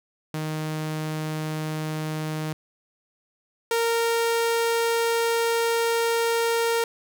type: tone pair in turn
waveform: sawtooth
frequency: 155.5 / 462.5 Hz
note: D#3 / A#4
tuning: -1 / -14 cents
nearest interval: octave + perfect fifth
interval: 1887 cents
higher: second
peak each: -23 / -17 dBFS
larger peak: second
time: 0.34-2.53 / 3.71-6.84 s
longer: second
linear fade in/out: 2 ms
effects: none